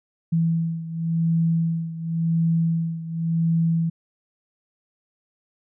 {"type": "beating tone pair", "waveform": "sine", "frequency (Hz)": [164.81, 165.73], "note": ["E3", "E3"], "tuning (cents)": [0, 10], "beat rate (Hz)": 0.92, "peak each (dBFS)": [-21, -25], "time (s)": [0.32, 3.9], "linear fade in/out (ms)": 10, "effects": []}